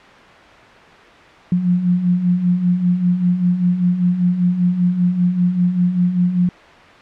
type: beating tone pair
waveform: sine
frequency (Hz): 174.61 / 179.71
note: F3 / F3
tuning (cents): 0 / +50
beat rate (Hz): 5.1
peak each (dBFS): -21 / -14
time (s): 1.52-6.49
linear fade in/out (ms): 2
effects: white hiss -41 dBFS RMS until 7.01 s + low-pass 2000 Hz 12 dB/octave